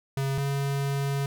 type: tone pair in turn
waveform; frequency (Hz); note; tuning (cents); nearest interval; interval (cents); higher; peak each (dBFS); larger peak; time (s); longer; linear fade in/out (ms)
square; 136.4 / 139.35; C#3 / C#3; -28 / +9; unison; 37; second; -26 / -26; neither; 0.17-0.38 / 0.38-1.26; second; 2
effects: none